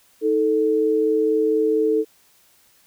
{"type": "tone pair together", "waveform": "sine", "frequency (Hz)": [315.7, 440], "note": ["D#4", "A4"], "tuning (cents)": [25, 0], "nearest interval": "tritone", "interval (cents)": 575, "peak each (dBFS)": [-22, -17], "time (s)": [0.21, 2.05], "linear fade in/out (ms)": 50, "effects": ["white hiss -57 dBFS RMS until 2.86 s"]}